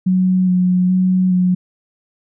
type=tone with vibrato; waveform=sine; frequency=183.3 Hz; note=F#3; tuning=16 cents flat; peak=-11 dBFS; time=0.06-1.55 s; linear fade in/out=10 ms; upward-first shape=square; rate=1.2 Hz; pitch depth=15 cents each way; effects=none